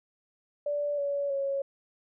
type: tone with pitch steps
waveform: sine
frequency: 582 / 566.7 / 551.9 Hz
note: D5 / C#5 / C#5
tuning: -16 / +38 / -8 cents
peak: -27 dBFS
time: 0.66-1.62 s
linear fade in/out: 5 ms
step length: 320 ms
effects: none